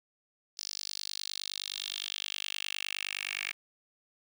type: tone with high-pass filter sweep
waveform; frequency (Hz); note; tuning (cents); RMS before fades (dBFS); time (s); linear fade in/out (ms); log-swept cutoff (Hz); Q
10% pulse; 49.67; G1; +24; -38; 0.57-3.53; 20; 5000 to 2300; 3.9
effects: none